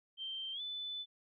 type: tone with pitch glide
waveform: sine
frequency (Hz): 3136 to 3500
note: G7 to A7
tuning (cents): 0 to -10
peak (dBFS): -39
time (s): 0.17-1.06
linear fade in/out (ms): 50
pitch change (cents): +190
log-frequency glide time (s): 0.53-0.61
effects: none